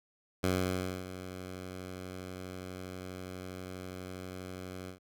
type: tone with ADSR envelope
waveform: 10% pulse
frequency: 92.3 Hz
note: F#2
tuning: 4 cents flat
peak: -19 dBFS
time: 0.43-4.99 s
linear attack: 11 ms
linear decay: 600 ms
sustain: -14 dB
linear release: 110 ms
effects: none